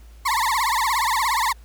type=tone with vibrato; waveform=35% pulse; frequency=987.8 Hz; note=B5; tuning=in tune; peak=-17 dBFS; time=0.25-1.53 s; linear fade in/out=10 ms; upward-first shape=triangle; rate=17 Hz; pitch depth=260 cents each way; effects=added 56 Hz sine -42 dBFS peak until 1.64 s + pink hiss -56 dBFS RMS until 1.64 s